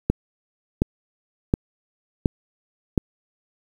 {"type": "click train", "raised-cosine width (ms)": 3, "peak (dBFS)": -4, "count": 5, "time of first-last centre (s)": [0.1, 2.978], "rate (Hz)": 1.39, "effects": ["7-bit"]}